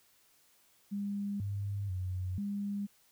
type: tone with pitch steps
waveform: sine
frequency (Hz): 201.8 / 100.5 / 92.1 / 202.1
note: G#3 / G2 / F#2 / G#3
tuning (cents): -49 / +44 / -7 / -47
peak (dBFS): -33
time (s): 0.91-2.87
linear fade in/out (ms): 20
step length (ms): 490
effects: white hiss -67 dBFS RMS until 3.11 s